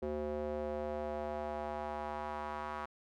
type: tone with band-pass filter sweep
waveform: square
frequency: 74.8 Hz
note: D2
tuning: 32 cents sharp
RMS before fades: -39 dBFS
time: 0.02-2.86 s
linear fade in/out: 10 ms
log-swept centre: 440 to 1100 Hz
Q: 2.5
effects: none